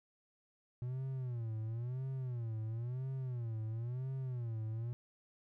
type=tone with vibrato; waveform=triangle; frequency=120.9 Hz; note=B2; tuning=36 cents flat; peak=-35 dBFS; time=0.82-4.93 s; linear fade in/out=0 ms; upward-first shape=sine; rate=0.98 Hz; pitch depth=170 cents each way; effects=none